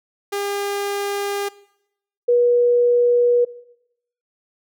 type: tone pair in turn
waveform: sawtooth / sine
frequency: 403.2 / 483.5 Hz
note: G4 / B4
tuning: +49 / -37 cents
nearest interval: minor third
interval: 314 cents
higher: second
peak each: -18 / -12 dBFS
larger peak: second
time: 0.32-1.49 / 2.28-3.45 s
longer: neither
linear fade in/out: 10 ms
effects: noise-tail reverb RT60 0.8 s tail -20 dB re dry